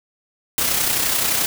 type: noise with amplitude modulation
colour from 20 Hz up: white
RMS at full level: -18 dBFS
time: 0.58-1.46 s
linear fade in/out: 0 ms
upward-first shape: sine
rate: 31.5 Hz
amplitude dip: 40%
effects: none